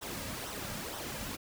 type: noise with flanger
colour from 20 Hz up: pink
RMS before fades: -40 dBFS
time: 0.01-1.37 s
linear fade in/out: 20 ms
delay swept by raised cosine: 0.42 to 2.82 ms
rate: 2.1 Hz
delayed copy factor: -0.6
effects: none